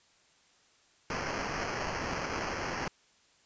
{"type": "noise with sample-and-hold", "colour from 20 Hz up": "blue", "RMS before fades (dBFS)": -35, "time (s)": [1.1, 2.88], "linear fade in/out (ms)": 2, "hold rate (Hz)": 3675, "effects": ["white hiss -65 dBFS RMS until 3.45 s", "resampled to 16000 Hz"]}